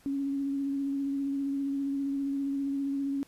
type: tone with vibrato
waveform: sine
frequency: 277.2 Hz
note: C#4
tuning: in tune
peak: -28 dBFS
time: 0.06-3.23 s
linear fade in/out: 0 ms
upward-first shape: sine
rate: 15 Hz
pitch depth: 20 cents each way
effects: pink hiss -60 dBFS RMS until 3.27 s + resampled to 32000 Hz